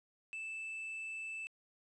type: tone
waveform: triangle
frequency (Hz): 2637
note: E7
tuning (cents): 0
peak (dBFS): -39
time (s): 0.33-1.47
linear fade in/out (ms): 0
effects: resampled to 24000 Hz + 12-bit